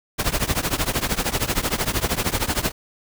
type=noise with tremolo; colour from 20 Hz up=pink; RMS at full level=-19 dBFS; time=0.18-2.72 s; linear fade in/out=20 ms; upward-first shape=triangle; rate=13 Hz; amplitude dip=95%; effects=none